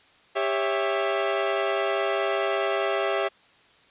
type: chord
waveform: sawtooth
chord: C# diminished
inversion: second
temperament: equal with one note detuned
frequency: 397.5 / 554.4 / 659.3 Hz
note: G4 / C#5 / E5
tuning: +24 / 0 / 0 cents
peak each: -23 / -25 / -23 dBFS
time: 0.35-3.29 s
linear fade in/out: 20 ms
effects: white hiss -57 dBFS RMS until 3.9 s + resampled to 8000 Hz